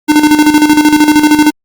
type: tone with tremolo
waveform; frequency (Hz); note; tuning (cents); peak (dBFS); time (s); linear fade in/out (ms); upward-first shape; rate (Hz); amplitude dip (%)
square; 301.3; D4; +44; -3; 0.08-1.51; 20; square; 13; 60
effects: Opus 48 kbps